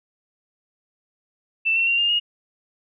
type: tone with pitch steps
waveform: sine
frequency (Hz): 2664 / 2712 / 2761 / 2811 / 2862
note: E7 / E7 / F7 / F7 / F7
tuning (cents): +18 / +49 / -20 / +11 / +42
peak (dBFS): -17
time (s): 1.65-2.2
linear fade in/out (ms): 20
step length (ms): 110
effects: none